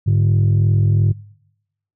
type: tone pair together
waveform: sine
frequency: 103.3 / 146.09 Hz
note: G#2 / D3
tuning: -9 / -9 cents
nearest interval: tritone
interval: 600 cents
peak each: -11 / -15 dBFS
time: 0.06-1.13 s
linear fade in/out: 20 ms
effects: noise-tail reverb RT60 0.9 s tail -26 dB re dry + tanh soft clip ceiling -9 dBFS